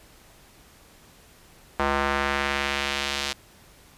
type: tone with band-pass filter sweep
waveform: square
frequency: 69.9 Hz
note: C#2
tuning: 15 cents sharp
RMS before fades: -26 dBFS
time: 1.79-3.33 s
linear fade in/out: 5 ms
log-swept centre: 1100 to 4200 Hz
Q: 1.1
effects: pink hiss -53 dBFS RMS until 3.97 s + resampled to 32000 Hz